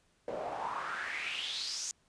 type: noise with band-pass filter sweep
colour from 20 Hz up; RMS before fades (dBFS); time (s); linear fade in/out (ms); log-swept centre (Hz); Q
pink; -38; 0.28-1.91; 0; 510 to 6700; 4.9
effects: pink hiss -71 dBFS RMS until 2.08 s + resampled to 22050 Hz